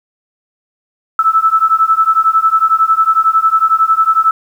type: beating tone pair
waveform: sine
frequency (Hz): 1308 / 1319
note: E6 / E6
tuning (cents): -14 / +1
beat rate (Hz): 11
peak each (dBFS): -11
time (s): 1.19-4.31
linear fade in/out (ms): 2
effects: 7-bit